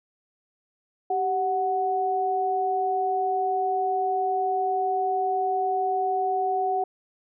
sine tone pair together, 389 / 741.6 Hz, G4 / F#5, -13 / +4 cents, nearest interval major seventh, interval 1117 cents, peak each -28 / -23 dBFS, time 1.1-6.84 s, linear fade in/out 5 ms, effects none

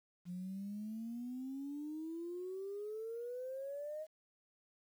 sine exponential sweep, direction up, 174.61 to 632 Hz, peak -40 dBFS, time 0.25-4.07 s, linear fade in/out 50 ms, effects tanh soft clip ceiling -36 dBFS + 11-bit

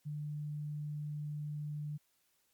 sine tone, 148.9 Hz, D3, 24 cents sharp, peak -37 dBFS, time 0.05-1.98 s, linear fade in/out 20 ms, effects white hiss -75 dBFS RMS until 2.53 s + MP3 96 kbps

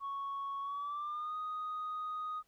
sine tone with pitch glide, 1108.7 to 1244.5 Hz, C#6 to D#6, 0 to 0 cents, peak -35 dBFS, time 0-2.43 s, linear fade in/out 50 ms, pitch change +200 cents, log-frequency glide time 0.61-1.36 s, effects tanh soft clip ceiling -34 dBFS + pink hiss -75 dBFS RMS until 2.47 s

